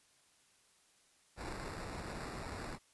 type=noise with sample-and-hold; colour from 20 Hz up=pink; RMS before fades=-44 dBFS; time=1.36-2.79 s; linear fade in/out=50 ms; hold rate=3150 Hz; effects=white hiss -69 dBFS RMS until 2.93 s + resampled to 24000 Hz